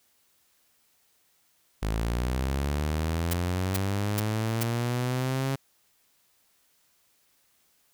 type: linear sweep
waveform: sawtooth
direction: up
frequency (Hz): 51.91 to 136.4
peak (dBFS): -22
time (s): 1.82-5.56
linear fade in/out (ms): 10
type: noise bursts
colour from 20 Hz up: white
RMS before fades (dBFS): -30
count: 4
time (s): 3.31-4.632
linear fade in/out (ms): 5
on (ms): 23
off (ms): 410
effects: white hiss -67 dBFS RMS until 7.93 s